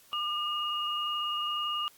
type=tone pair together; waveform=sine; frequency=1203.9 / 2861 Hz; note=D6 / F7; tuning=+43 / +41 cents; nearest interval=octave + minor third; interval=1498 cents; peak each=-32 / -32 dBFS; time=0.13-1.88 s; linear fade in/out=0 ms; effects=white hiss -59 dBFS RMS until 1.97 s + Opus 48 kbps